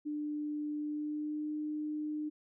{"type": "tone with pitch glide", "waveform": "sine", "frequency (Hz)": [298.2, 302.7], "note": ["D4", "D#4"], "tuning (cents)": [27, -48], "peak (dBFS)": -34, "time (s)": [0.05, 2.3], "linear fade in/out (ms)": 20, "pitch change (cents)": 25, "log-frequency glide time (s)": [0.79, 1.51], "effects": []}